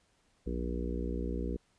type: harmonic tone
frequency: 60 Hz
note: B1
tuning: 49 cents flat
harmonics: 1 / 3 / 4 / 5 / 6 / 7 / 8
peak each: -35 / -40 / -41 / -42 / -43 / -43 / -44 dBFS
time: 0.46-1.57 s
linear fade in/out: 10 ms
effects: pink hiss -71 dBFS RMS until 1.78 s + resampled to 22050 Hz